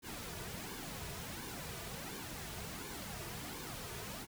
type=noise with flanger; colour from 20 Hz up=pink; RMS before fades=-45 dBFS; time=0.02-4.27 s; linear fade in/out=50 ms; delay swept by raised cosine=1.5 to 3.8 ms; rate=1.4 Hz; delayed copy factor=-0.65; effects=none